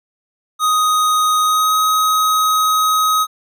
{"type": "tone with pitch glide", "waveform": "square", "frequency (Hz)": [1249, 1264.2], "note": ["D#6", "D#6"], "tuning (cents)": [6, 27], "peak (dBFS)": -13, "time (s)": [0.59, 3.27], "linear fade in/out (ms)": 50, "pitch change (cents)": 21, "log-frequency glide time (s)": [1.42, 1.76], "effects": []}